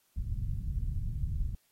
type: low-pass noise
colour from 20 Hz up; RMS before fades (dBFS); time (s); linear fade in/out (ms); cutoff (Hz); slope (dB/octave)
pink; -33; 0.16-1.55; 5; 130; 24
effects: white hiss -71 dBFS RMS until 1.71 s + AAC 48 kbps